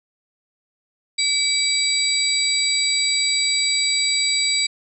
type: tone cluster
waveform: sine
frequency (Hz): 2287 / 3886 / 4736 / 7840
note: D7 / B7 / D8 / B8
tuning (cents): -47 / -29 / +14 / -14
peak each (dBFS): -23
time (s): 1.18-4.67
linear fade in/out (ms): 10
effects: none